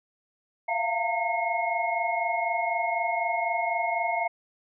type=tone cluster; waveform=sine; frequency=679 / 703 / 911 / 2160 Hz; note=F5 / F5 / A#5 / C#7; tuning=-49 / +11 / -40 / -45 cents; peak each=-30 dBFS; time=0.68-4.28 s; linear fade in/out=10 ms; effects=none